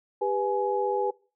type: tone cluster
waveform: sine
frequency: 398.3 / 494 / 840 Hz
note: G4 / B4 / G#5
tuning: +28 / 0 / +19 cents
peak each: -28 dBFS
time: 0.21-1.11 s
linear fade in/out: 10 ms
effects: noise-tail reverb RT60 0.4 s tail -25 dB re dry